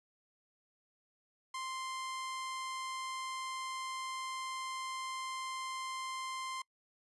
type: tone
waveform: sawtooth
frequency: 1046.5 Hz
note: C6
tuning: in tune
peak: -35 dBFS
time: 1.54-6.62 s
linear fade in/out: 5 ms
effects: noise-tail reverb RT60 0.1 s tail -25 dB re dry + resampled to 24000 Hz